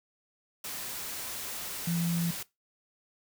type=tone in noise; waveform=sine; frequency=170 Hz; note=F3; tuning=46 cents flat; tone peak=-27 dBFS; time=1.87-2.31 s; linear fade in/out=5 ms; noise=white; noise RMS=-38 dBFS; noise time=0.64-2.43 s; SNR=+8 dB; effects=noise-tail reverb RT60 0.2 s tail -20 dB re dry